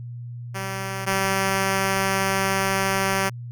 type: tone pair in turn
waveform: 5% pulse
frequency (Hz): 193.3 / 193.3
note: G3 / G3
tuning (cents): -24 / -24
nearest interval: unison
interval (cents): 0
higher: neither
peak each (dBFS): -17 / -9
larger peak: second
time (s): 0.54-1.06 / 1.06-3.3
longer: second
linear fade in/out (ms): 20
effects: added 120 Hz sine -32 dBFS peak until 3.51 s + Opus 48 kbps